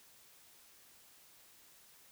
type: silence
effects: white hiss -62 dBFS RMS until 2.11 s